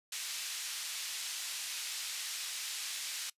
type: band-pass noise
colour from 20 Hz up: pink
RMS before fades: -40 dBFS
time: 0.12-3.3 s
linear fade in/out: 5 ms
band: 3000 to 9700 Hz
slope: 12 dB/octave
effects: noise-tail reverb RT60 0.1 s tail -21 dB re dry + resampled to 32000 Hz